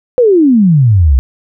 sine exponential sweep, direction down, 519 to 60.3 Hz, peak -4 dBFS, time 0.18-1.19 s, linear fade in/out 0 ms, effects none

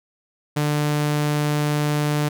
sawtooth tone, 148.5 Hz, D3, 20 cents sharp, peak -15 dBFS, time 0.56-2.29 s, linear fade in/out 10 ms, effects none

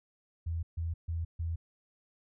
sine tone bursts, 83 Hz, E2, 12 cents sharp, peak -31 dBFS, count 4, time 0.46-1.56 s, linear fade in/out 10 ms, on 170 ms, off 140 ms, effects none

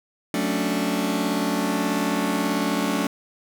sawtooth chord, D major seventh, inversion first, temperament just, 183.54 / 220.2 / 275.3 / 293.7 Hz, F#3 / A3 / C#4 / D4, -14 / +2 / -12 / 0 cents, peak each -24 / -23 / -23 / -23 dBFS, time 0.34-3.07 s, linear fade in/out 2 ms, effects none

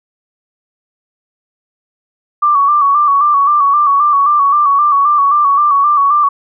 sine tone with vibrato, 1152 Hz, D6, 34 cents flat, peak -7 dBFS, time 2.42-6.29 s, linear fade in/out 10 ms, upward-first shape square, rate 3.8 Hz, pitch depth 50 cents each way, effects none

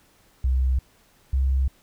sine tone pair in turn, 64.5 / 66.39 Hz, C2 / C2, -24 / +26 cents, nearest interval minor second, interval 50 cents, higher second, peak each -18 dBFS, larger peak neither, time 0.44-0.79 / 1.33-1.68 s, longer neither, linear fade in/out 5 ms, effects pink hiss -59 dBFS RMS until 1.82 s

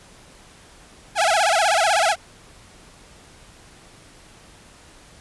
sawtooth tone with vibrato, 740 Hz, F#5, in tune, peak -12 dBFS, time 1.15-2.16 s, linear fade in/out 50 ms, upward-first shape sine, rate 16 Hz, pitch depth 240 cents each way, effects pink hiss -48 dBFS RMS until 5.2 s + resampled to 24000 Hz

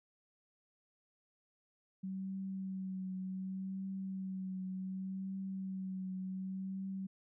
sine tone with vibrato, 189.6 Hz, F#3, 43 cents sharp, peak -38 dBFS, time 2.03-7.07 s, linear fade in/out 10 ms, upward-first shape triangle, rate 0.67 Hz, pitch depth 27 cents each way, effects none

